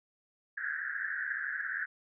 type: band-pass noise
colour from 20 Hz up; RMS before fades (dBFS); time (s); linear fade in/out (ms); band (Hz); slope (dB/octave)
pink; -36; 0.57-1.86; 10; 1500 to 1800; 96
effects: none